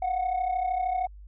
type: tone pair together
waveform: sine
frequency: 708.9 / 742 Hz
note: F5 / F#5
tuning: +26 / +5 cents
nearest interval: minor second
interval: 79 cents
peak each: -28 / -24 dBFS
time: 0.02-1.07 s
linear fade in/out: 5 ms
effects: tanh soft clip ceiling -22 dBFS + added 50 Hz sine -43 dBFS peak until 1.27 s